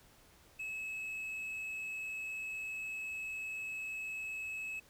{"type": "tone", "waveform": "triangle", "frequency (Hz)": 2584, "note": "E7", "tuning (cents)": -35, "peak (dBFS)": -37, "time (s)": [0.59, 4.8], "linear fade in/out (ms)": 10, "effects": ["pink hiss -63 dBFS RMS until 4.89 s"]}